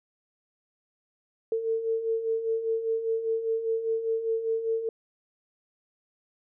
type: beating tone pair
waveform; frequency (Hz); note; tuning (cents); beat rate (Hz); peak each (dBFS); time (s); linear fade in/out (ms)
sine; 446.6 / 451.6; A4 / A4; +26 / +45; 5; -33 / -26; 1.52-4.89; 2
effects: none